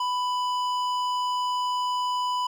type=tone with hard clipping; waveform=triangle; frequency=994 Hz; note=B5; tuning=11 cents sharp; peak=-26 dBFS; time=0-2.47 s; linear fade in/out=5 ms; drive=15 dB; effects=none